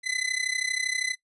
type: tone with amplitude modulation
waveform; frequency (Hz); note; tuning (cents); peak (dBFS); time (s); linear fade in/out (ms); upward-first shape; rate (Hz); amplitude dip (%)
sawtooth; 2022; B6; +40; -19; 0.03-1.16; 50; sine; 32.6; 85
effects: noise-tail reverb RT60 0.1 s tail -18 dB re dry + resampled to 24000 Hz